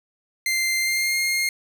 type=tone with pitch glide; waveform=sawtooth; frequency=2088 to 2129 Hz; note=C7 to C7; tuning=-4 to +30 cents; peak=-17 dBFS; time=0.46-1.49 s; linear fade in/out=2 ms; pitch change=+34 cents; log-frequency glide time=0.79-1.18 s; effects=none